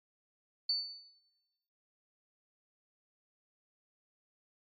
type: tone with exponential decay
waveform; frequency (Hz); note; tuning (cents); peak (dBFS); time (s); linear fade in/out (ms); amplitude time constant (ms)
sine; 4500; C#8; +25; -26; 0.69-1.15; 5; 100
effects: noise-tail reverb RT60 1.0 s tail -18 dB re dry + MP3 48 kbps